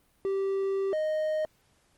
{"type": "tone pair in turn", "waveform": "triangle", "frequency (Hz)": [389.7, 620.2], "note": ["G4", "D#5"], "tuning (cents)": [-10, -6], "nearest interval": "minor sixth", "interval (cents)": 804, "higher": "second", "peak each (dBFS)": -24, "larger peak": "neither", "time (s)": [[0.25, 0.93], [0.93, 1.45]], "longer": "first", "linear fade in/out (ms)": 0, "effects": ["pink hiss -67 dBFS RMS until 1.97 s", "Opus 32 kbps"]}